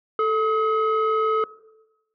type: tone pair together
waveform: sine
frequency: 440 / 1273.6 Hz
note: A4 / D#6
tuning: 0 / +40 cents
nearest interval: octave + tritone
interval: 1840 cents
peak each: -19 dBFS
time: 0.19-1.44 s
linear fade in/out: 2 ms
effects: noise-tail reverb RT60 1.0 s tail -20 dB re dry + tanh soft clip ceiling -15 dBFS